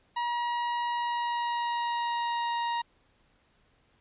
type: tone with pitch glide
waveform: 40% pulse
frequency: 955 to 941.3 Hz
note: A#5 to A#5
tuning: +42 to +17 cents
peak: -27 dBFS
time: 0.16-2.82 s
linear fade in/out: 10 ms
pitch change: -25 cents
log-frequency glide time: 0.91-2.56 s
effects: pink hiss -67 dBFS RMS until 4 s + resampled to 8000 Hz